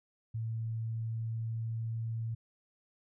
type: tone with pitch glide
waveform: sine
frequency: 112.8 to 113.58 Hz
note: A2 to A#2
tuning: +44 to -45 cents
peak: -33 dBFS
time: 0.34-2.35 s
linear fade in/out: 10 ms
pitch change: +11 cents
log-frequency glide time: 0.68-2.03 s
effects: none